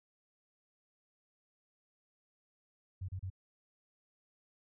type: tone bursts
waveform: sine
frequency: 93.6 Hz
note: F#2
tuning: 20 cents sharp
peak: -37 dBFS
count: 3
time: 3.01-3.302 s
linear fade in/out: 10 ms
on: 76 ms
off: 32 ms
effects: none